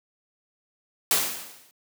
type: noise with exponential decay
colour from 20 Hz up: white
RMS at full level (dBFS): -19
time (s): 1.11-1.71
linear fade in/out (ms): 1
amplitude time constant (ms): 130
effects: high-pass 150 Hz 12 dB/octave